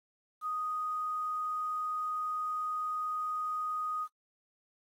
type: tone with quantisation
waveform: sine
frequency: 1244.5 Hz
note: D#6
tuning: in tune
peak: -32 dBFS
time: 0.41-4.08 s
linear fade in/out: 50 ms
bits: 10
effects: noise-tail reverb RT60 0.1 s tail -23 dB re dry + AAC 48 kbps